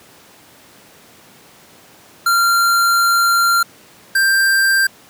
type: tone pair in turn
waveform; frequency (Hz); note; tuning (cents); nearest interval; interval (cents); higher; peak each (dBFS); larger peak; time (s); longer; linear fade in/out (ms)
square; 1382 / 1579.1; F6 / G6; -19 / +12; major second; 231; second; -12; neither; 2.26-3.63 / 4.15-4.87; first; 5
effects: pink hiss -45 dBFS RMS until 5.09 s + high-pass 150 Hz 12 dB/octave